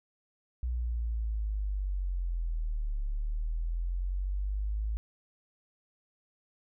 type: linear two-way sweep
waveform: sine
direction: down then up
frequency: 61.3 to 35.31 to 54.2 Hz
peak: -29 dBFS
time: 0.63-4.97 s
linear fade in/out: 0 ms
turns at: 3.03 s
effects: none